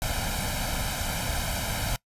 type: noise with comb filter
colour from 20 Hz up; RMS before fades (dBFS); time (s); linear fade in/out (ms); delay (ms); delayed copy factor
pink; -29; 0.02-1.96; 0; 1.3; +0.8
effects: noise-tail reverb RT60 0.1 s tail -22 dB re dry + resampled to 32000 Hz